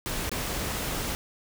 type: noise with dropouts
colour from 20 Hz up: pink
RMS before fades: -31 dBFS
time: 0.06-1.15 s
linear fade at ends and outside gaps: 0 ms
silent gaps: 0.294-0.316 s
effects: none